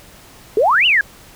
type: exponential two-way sweep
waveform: sine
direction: up then down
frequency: 392 to 3057 to 1595 Hz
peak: -10 dBFS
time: 0.57-1.01 s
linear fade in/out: 2 ms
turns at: 0.86 s
effects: pink hiss -43 dBFS RMS until 1.35 s